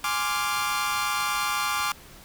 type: chord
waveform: sawtooth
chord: D half-diminished seventh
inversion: second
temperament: equal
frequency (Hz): 830.6 / 1046.5 / 1174.7 / 1396.9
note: Ab5 / C6 / D6 / F6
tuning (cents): 0 / 0 / 0 / 0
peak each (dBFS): -29 / -28 / -24 / -27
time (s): 0.04-1.92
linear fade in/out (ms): 2
effects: pink hiss -48 dBFS RMS until 2.24 s